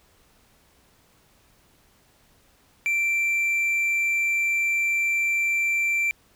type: tone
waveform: triangle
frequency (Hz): 2349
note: D7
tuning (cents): 0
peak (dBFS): -19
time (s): 2.86-6.11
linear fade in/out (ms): 0
effects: pink hiss -60 dBFS RMS until 6.35 s